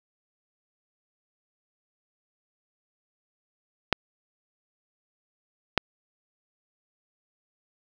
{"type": "clicks", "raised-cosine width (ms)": 0.3, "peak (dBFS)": -3, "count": 2, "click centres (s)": [3.927, 5.777], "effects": []}